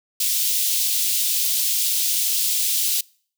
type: high-pass noise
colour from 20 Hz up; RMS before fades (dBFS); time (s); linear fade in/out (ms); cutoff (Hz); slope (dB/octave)
white; -21; 0.2-3.01; 5; 3000; 24
effects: noise-tail reverb RT60 0.5 s tail -25 dB re dry